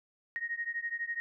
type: beating tone pair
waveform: sine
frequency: 1864.7 / 1876.7 Hz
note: A#6 / A#6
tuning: 0 / +11 cents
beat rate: 12 Hz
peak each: -36 / -37 dBFS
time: 0.36-1.2 s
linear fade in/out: 0 ms
effects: none